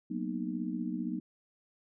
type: chord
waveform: sine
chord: B major seventh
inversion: second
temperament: just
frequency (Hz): 185.21 / 231.5 / 246.9 / 308.7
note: F#3 / A#3 / B3 / D#4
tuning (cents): +2 / -12 / 0 / -14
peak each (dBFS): -38 / -38 / -38 / -38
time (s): 0.1-1.2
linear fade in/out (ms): 10
effects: none